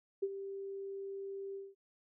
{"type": "tone with ADSR envelope", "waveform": "sine", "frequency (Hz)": 392.6, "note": "G4", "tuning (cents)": 3, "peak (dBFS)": -29, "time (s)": [0.22, 1.75], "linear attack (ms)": 12, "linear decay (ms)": 47, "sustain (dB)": -11, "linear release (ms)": 200, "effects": []}